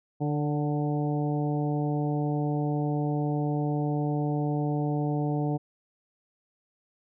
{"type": "harmonic tone with a mistuned harmonic", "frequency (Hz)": 148, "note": "D3", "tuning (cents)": 14, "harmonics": [1, 2, 3, 4, 5, 6], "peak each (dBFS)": [-27, -30, -35, -39, -36, -44], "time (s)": [0.2, 5.58], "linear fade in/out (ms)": 20, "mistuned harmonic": 4, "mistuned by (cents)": -29, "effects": []}